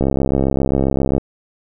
click train, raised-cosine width 2 ms, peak -3 dBFS, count 80, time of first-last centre 0.01-1.18 s, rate 67.5 Hz, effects none

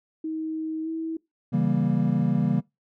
sine tone with pitch glide, 316.8 to 323.8 Hz, D#4 to E4, +31 to -31 cents, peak -27 dBFS, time 0.24-1.17 s, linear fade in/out 5 ms, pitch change +38 cents, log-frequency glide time 0.83-0.88 s
triangle chord, C# diminished seventh, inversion none, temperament equal with one note detuned, 138.59 / 164.81 / 196 / 235.5 Hz, C#3 / E3 / G3 / Bb3, 0 / 0 / 0 / +18 cents, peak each -24 dBFS, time 1.52-2.61 s, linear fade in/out 20 ms
effects noise-tail reverb RT60 0.2 s tail -23 dB re dry

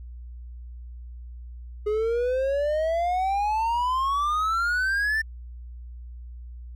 triangle exponential sweep, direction up, 415.3 to 1800 Hz, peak -20 dBFS, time 1.86-5.22 s, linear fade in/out 10 ms, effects added 60 Hz sine -37 dBFS peak until 6.75 s

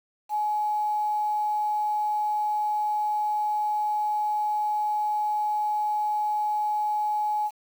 sine tone with quantisation, 844 Hz, G#5, 28 cents sharp, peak -23 dBFS, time 0.29-7.51 s, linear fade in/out 50 ms, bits 8, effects none

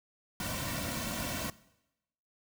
pink noise with comb filter, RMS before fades -36 dBFS, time 0.4-1.5 s, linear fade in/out 2 ms, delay 2.4 ms, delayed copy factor -0.85, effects noise-tail reverb RT60 0.9 s tail -20 dB re dry

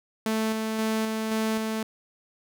sawtooth tone with tremolo, 220 Hz, A3, in tune, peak -20 dBFS, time 0.26-1.83 s, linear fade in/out 2 ms, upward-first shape square, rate 1.9 Hz, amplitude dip 30%, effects none

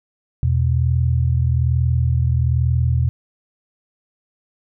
sine tone pair together, 82.41 / 123.55 Hz, E2 / B2, 0 / +1 cents, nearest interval perfect fifth, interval 701 cents, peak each -17 dBFS, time 0.43-3.09 s, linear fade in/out 0 ms, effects none

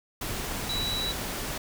sine tone in noise, 3921 Hz, B7, 13 cents flat, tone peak -29 dBFS, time 0.69-1.12 s, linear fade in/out 5 ms, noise pink, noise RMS -33 dBFS, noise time 0.21-1.58 s, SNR +1 dB, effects none

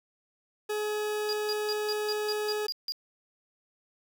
40% pulse tone, 422.5 Hz, G#4, 30 cents sharp, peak -28 dBFS, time 0.69-2.67 s, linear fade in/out 10 ms
triangle tone bursts, 4829 Hz, D8, 47 cents sharp, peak -29 dBFS, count 9, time 1.29-2.921 s, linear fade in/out 0 ms, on 39 ms, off 160 ms
effects none

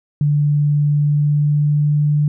sine tone with pitch glide, 146.8 to 148.16 Hz, D3 to D3, 0 to +16 cents, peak -12 dBFS, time 0.21-2.28 s, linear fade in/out 2 ms, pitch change +16 cents, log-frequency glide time 0.93-2.06 s, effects none

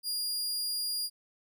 sawtooth tone, 4835 Hz, D8, 50 cents sharp, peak -28 dBFS, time 0.03-1.1 s, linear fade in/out 50 ms, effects none

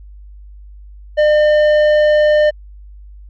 sine tone with tanh clipping, 603 Hz, D5, 46 cents sharp, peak -10 dBFS, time 1.17-2.51 s, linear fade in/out 20 ms, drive 10 dB, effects added 50 Hz sine -34 dBFS peak until 3.29 s

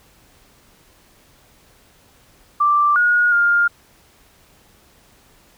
sine tone with pitch steps, 1175 / 1443 / 1407 Hz, D6 / F#6 / F6, +1 / -44 / +12 cents, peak -12 dBFS, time 2.6-3.68 s, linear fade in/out 10 ms, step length 360 ms, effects pink hiss -53 dBFS RMS until 5.57 s

